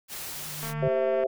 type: noise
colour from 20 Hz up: white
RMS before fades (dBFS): -37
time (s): 0.08-0.74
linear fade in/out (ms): 50
type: tone with exponential growth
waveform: sine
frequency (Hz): 150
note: D3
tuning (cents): +37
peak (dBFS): -24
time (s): 0.14-0.88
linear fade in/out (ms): 0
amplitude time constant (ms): 160
type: click train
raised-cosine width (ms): 0.5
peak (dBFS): -24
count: 138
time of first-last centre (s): 0.63-1.236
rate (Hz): 226
type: chord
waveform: sine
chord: C major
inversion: second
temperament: equal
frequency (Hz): 392 / 523.3 / 659.3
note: G4 / C5 / E5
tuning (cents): 0 / 0 / 0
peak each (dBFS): -28 / -27 / -26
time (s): 0.82-1.27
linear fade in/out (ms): 10
effects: none